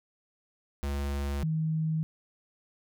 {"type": "tone pair in turn", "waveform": ["square", "sine"], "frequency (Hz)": [70.5, 158.27], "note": ["C#2", "D#3"], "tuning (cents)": [30, 30], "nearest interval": "octave + major second", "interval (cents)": 1400, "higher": "second", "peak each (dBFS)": [-30, -26], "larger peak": "second", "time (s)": [[0.83, 1.43], [1.43, 2.03]], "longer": "neither", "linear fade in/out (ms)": 0, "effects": []}